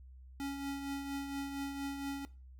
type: tone with tremolo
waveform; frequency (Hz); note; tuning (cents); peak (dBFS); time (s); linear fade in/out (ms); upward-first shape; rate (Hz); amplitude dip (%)
square; 278.2; C#4; +6; -36; 0.4-2.25; 0; triangle; 4.3; 50
effects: noise-tail reverb RT60 0.3 s tail -18 dB re dry + added 64 Hz sine -51 dBFS peak until 2.59 s